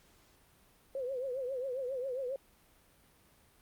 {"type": "tone with vibrato", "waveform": "sine", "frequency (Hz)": 518, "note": "C5", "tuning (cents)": -17, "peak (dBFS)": -34, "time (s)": [0.95, 2.36], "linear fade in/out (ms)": 2, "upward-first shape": "triangle", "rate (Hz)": 7.4, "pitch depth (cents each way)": 130, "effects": ["pink hiss -65 dBFS RMS until 3.61 s", "Opus 48 kbps"]}